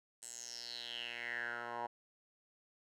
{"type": "tone with band-pass filter sweep", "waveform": "10% pulse", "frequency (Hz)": 119.1, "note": "A#2", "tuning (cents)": 38, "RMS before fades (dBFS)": -44, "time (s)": [0.22, 1.87], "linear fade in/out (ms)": 10, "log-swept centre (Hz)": [8400, 910], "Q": 6.2, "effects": []}